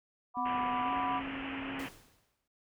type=chord; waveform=sine; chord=B minor; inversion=second; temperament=equal with one note detuned; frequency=734.9 / 987.8 / 1174.7 Hz; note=F#5 / B5 / D6; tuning=-12 / 0 / 0 cents; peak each=-36 / -33 / -37 dBFS; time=0.34-1.22 s; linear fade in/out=50 ms
type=tone with pitch glide; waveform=triangle; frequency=253 to 271.2 Hz; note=B3 to C#4; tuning=+42 to -38 cents; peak=-37 dBFS; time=0.37-1.86 s; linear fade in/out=0 ms; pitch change=+120 cents; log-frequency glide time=0.82-0.91 s
type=low-pass noise; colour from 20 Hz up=white; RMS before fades=-42 dBFS; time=0.45-1.89 s; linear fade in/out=10 ms; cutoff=3000 Hz; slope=96 dB/octave
type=noise with exponential decay; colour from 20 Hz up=pink; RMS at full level=-47 dBFS; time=1.79-2.48 s; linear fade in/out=5 ms; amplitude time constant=150 ms
effects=none